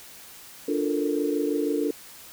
sine chord, Bb major seventh, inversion first, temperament equal, 293.7 / 349.2 / 440 / 466.2 Hz, D4 / F4 / A4 / Bb4, 0 / 0 / 0 / 0 cents, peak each -26 / -30 / -28 / -31 dBFS, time 0.68-1.91 s, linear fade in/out 5 ms, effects white hiss -46 dBFS RMS until 2.32 s

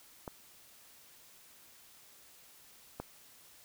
clicks, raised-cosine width 1 ms, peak -26 / -24 dBFS, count 2, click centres 0.278 / 3 s, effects white hiss -59 dBFS RMS until 3.64 s

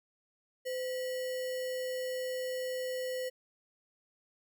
sine tone with sample-and-hold, 511 Hz, C5, 41 cents flat, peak -33 dBFS, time 0.65-3.3 s, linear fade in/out 20 ms, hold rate 2450 Hz, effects none

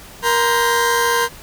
40% pulse tone cluster, 470.4 / 941 / 1033 / 1582 Hz, A#4 / A#5 / C6 / G6, +16 / +16 / -22 / +15 cents, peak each -19 dBFS, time 0.22-1.29 s, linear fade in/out 50 ms, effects pink hiss -39 dBFS RMS until 1.42 s

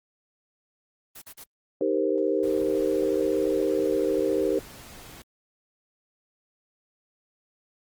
white noise bursts, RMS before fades -43 dBFS, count 3, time 1.15-1.442 s, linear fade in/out 10 ms, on 70 ms, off 41 ms
sine chord, C minor seventh, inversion first, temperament equal, 311.1 / 392 / 466.2 / 523.3 Hz, Eb4 / G4 / Bb4 / C5, 0 / 0 / 0 / 0 cents, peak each -28 / -26 / -27 / -28 dBFS, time 1.81-4.59 s, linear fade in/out 2 ms
pink noise, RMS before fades -45 dBFS, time 2.43-5.22 s, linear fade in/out 2 ms
effects Opus 24 kbps

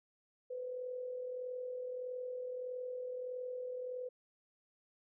sine tone with amplitude modulation, 502 Hz, B4, 28 cents sharp, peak -37 dBFS, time 0.5-4.09 s, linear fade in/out 10 ms, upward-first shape sine, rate 41.6 Hz, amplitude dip 45%, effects none

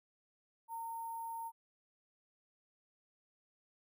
sine tone with sample-and-hold, 916 Hz, A#5, 31 cents flat, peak -40 dBFS, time 0.68-1.52 s, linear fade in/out 50 ms, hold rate 11025 Hz, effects none

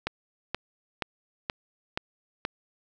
click train, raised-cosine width 0.3 ms, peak -12 dBFS, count 6, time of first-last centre 0.07-2.451 s, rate 2.1 Hz, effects none

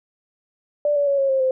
sine tone with pitch steps, 587.3 / 573.2 / 559.5 / 546.1 / 533 / 520.2 Hz, D5 / D5 / C#5 / C#5 / C5 / C5, 0 / -42 / +16 / -26 / +32 / -10 cents, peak -16 dBFS, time 0.85-1.51 s, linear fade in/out 2 ms, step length 110 ms, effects none

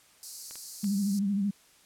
white high-pass noise, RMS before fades -40 dBFS, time 0.23-1.19 s, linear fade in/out 0 ms, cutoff 4200 Hz, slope 96 dB/octave
clicks, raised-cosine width 0.2 ms, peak -29 dBFS, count 3, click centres 0.51 / 0.556 / 0.843 s
sine tone with vibrato, 200 Hz, G3, 35 cents sharp, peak -25 dBFS, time 0.83-1.51 s, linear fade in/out 10 ms, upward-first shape sine, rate 13 Hz, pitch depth 62 cents each way
effects white hiss -60 dBFS RMS until 1.85 s + low-pass 11000 Hz 12 dB/octave

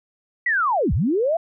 sine linear two-way sweep, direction down then up, 2000 to 52.7 to 692 Hz, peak -17 dBFS, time 0.46-1.37 s, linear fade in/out 5 ms, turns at 0.93 s, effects none

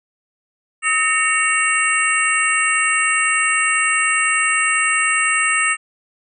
sine tone cluster, 1273 / 1828 / 2233 / 2750 / 8140 Hz, D#6 / A#6 / C#7 / F7 / C9, +39 / -34 / +12 / -27 / -49 cents, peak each -21 dBFS, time 0.82-5.77 s, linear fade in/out 50 ms, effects none

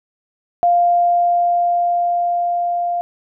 sine tone with level ramp, 698.5 Hz, F5, in tune, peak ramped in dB -10 to -17 dBFS, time 0.63-3.01 s, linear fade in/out 0 ms, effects none

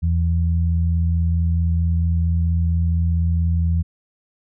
sine tone pair together, 82.41 / 166.88 Hz, E2 / E3, 0 / +22 cents, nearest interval octave, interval 1222 cents, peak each -16 / -24 dBFS, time 0.02-3.83 s, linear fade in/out 20 ms, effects none

